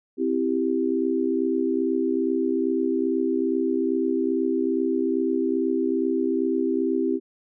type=chord; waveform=sine; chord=C major; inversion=none; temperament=equal; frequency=261.6 / 329.6 / 392 Hz; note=C4 / E4 / G4; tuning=0 / 0 / 0 cents; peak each=-25 dBFS; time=0.17-7.2 s; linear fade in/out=50 ms; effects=none